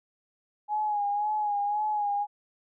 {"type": "tone with vibrato", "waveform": "sine", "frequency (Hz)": 832, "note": "G#5", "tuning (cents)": 3, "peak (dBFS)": -25, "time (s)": [0.68, 2.27], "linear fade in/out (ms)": 50, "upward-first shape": "sine", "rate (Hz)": 1.9, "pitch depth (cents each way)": 44, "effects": []}